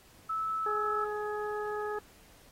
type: tone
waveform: sine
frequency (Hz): 1307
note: E6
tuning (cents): -15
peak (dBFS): -30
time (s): 0.29-1.05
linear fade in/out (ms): 10
type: harmonic tone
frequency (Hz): 420.2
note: G#4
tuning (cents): +20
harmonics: 1 / 2 / 3 / 4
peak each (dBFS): -34 / -39 / -40 / -43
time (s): 0.66-1.99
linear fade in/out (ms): 5
effects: pink hiss -59 dBFS RMS until 2.51 s + AAC 48 kbps